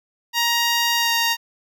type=tone with pitch glide; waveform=10% pulse; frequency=940 to 931.4 Hz; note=A#5 to A#5; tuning=+14 to -2 cents; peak=-9 dBFS; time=0.33-1.37 s; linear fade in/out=50 ms; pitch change=-16 cents; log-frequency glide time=0.96-1.12 s; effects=none